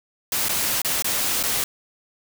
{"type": "noise with dropouts", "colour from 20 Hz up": "white", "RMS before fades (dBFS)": -23, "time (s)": [0.32, 1.64], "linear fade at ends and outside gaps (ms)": 2, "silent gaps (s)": [[0.485, 0.492], [0.818, 0.847], [1.023, 1.044], [1.429, 1.436]], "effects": []}